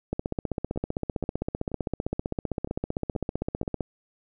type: two click trains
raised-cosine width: 2 ms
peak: -14 / -23 dBFS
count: 58 / 7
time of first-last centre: 0.13-3.807 / 0.76-3.631 s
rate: 15.5 / 2.09 Hz
effects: none